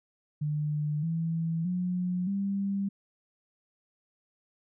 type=tone with pitch steps; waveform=sine; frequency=149.8 / 164.3 / 180.21 / 197.66 Hz; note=D3 / E3 / F#3 / G3; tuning=+35 / -5 / -45 / +15 cents; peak=-27 dBFS; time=0.41-2.89 s; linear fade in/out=10 ms; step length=620 ms; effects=none